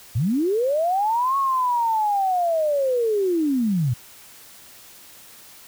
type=linear two-way sweep; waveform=sine; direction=up then down; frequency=95.3 to 1108.7 to 111.4 Hz; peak=-18 dBFS; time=0.15-3.94 s; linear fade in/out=10 ms; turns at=1.37 s; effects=white hiss -46 dBFS RMS until 5.67 s